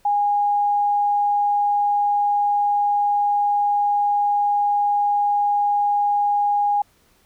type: tone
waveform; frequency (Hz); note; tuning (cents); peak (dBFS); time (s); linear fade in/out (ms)
sine; 820; G#5; -22; -16; 0.05-6.82; 5
effects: pink hiss -59 dBFS RMS until 7.25 s